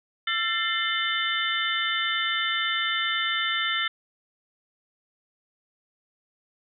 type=tone cluster; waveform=sine; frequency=1348 / 1777 / 2095 / 3025 / 3568 Hz; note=E6 / A6 / C7 / F#7 / A7; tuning=+38 / +17 / +2 / +38 / +23 cents; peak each=-30 dBFS; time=0.27-3.88 s; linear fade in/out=5 ms; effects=none